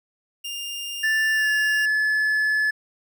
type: tone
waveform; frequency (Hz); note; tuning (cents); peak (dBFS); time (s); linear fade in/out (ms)
sawtooth; 2805; F7; +7; -26; 0.44-1.86; 10
type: tone with pitch glide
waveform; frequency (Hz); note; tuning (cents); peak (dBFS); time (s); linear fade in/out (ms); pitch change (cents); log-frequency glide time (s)
triangle; 1760 to 1721.8; A6 to A6; 0 to -38; -17; 1.03-2.71; 10; -38; 1.34-1.49
effects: none